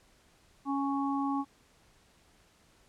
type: harmonic tone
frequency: 277.2 Hz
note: C#4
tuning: in tune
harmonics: 1 / 3 / 4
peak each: -30 / -35 / -36 dBFS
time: 0.65-1.45 s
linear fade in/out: 50 ms
effects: pink hiss -64 dBFS RMS until 2.88 s + low-pass 10000 Hz 12 dB/octave